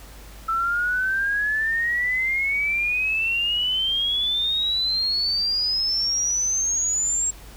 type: exponential sweep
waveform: sine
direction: up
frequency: 1318.5 to 7570 Hz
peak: -20 dBFS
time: 0.48-7.31 s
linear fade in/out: 10 ms
effects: added 50 Hz sine -42 dBFS peak until 7.56 s + pink hiss -46 dBFS RMS until 7.56 s